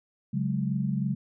sine chord, C# suspended fourth, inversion none, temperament just, 138.59 / 184.79 / 207.9 Hz, C#3 / F#3 / G#3, 0 / -2 / +2 cents, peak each -29 / -30 / -30 dBFS, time 0.33-1.15 s, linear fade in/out 10 ms, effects none

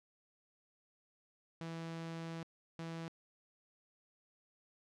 sawtooth tone bursts at uneven times, 164.81 Hz, E3, in tune, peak -38 dBFS, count 2, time 1.61-2.43 / 2.79-3.08 s, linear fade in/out 0 ms, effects low-pass 6000 Hz 12 dB/octave

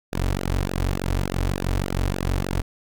sawtooth tone with flanger, 46.25 Hz, F#1, in tune, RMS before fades -24 dBFS, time 0.12-2.62 s, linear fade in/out 10 ms, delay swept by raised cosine 0.88 to 5.78 ms, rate 3.4 Hz, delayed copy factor -0.95, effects none

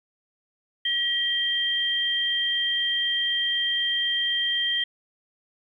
sine tone pair together, 1917 / 3172 Hz, A#6 / G7, +48 / +20 cents, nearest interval major sixth, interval 872 cents, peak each -28 / -23 dBFS, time 0.85-4.84 s, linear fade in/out 5 ms, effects 10-bit

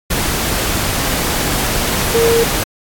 sine tone in noise, 461.7 Hz, A#4, 17 cents flat, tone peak -10 dBFS, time 2.14-2.44 s, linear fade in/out 10 ms, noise pink, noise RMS -17 dBFS, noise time 0.1-2.64 s, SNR +4 dB, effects AAC 64 kbps

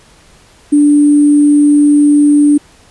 sine tone with sample-and-hold, 292.4 Hz, D4, 7 cents flat, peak -4 dBFS, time 0.72-2.58 s, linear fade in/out 10 ms, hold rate 8820 Hz, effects pink hiss -44 dBFS RMS until 2.9 s + resampled to 24000 Hz

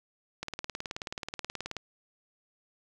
click train, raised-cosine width 0.2 ms, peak -18 dBFS, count 26, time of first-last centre 0.43-1.767 s, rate 18.7 Hz, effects none

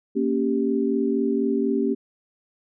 sine chord, G diminished, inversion first, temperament equal, 233.1 / 277.2 / 392 Hz, Bb3 / Db4 / G4, 0 / 0 / 0 cents, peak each -24 dBFS, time 0.15-1.95 s, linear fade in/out 20 ms, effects none

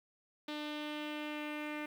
sawtooth tone with low-pass filter sweep, 299.8 Hz, D4, 36 cents sharp, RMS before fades -41 dBFS, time 0.48-1.86 s, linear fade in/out 5 ms, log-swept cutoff 3700 to 2300 Hz, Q 3.1, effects 10-bit

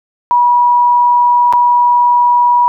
sine tone with dropouts, 969 Hz, B5, 33 cents flat, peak -6 dBFS, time 0.31-2.68 s, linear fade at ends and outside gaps 0 ms, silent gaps 1.526-1.535 s, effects none

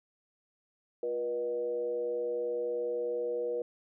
sine tone with frequency modulation, 481.5 Hz, B4, 44 cents flat, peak -30 dBFS, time 1.03-3.62 s, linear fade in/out 2 ms, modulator 130 Hz, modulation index 0.6, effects none

